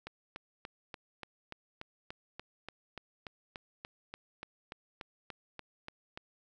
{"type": "click train", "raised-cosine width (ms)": 0.3, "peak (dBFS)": -26, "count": 22, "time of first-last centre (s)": [0.07, 6.175], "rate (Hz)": 3.44, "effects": []}